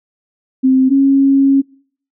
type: tone pair in turn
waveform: sine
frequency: 261.6 / 273.6 Hz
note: C4 / C#4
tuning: 0 / -23 cents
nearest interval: minor second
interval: 77 cents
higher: second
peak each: -7 dBFS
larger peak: neither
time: 0.63-0.9 / 0.9-1.62 s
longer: second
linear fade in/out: 20 ms
effects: noise-tail reverb RT60 0.5 s tail -23 dB re dry